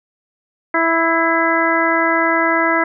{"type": "harmonic tone with a mistuned harmonic", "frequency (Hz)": 329.6, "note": "E4", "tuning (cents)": 0, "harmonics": [1, 2, 3, 4, 5, 6], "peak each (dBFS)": [-20, -20, -20, -20, -20, -20], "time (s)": [0.74, 2.84], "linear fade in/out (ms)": 5, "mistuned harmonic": 6, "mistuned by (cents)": 32, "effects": []}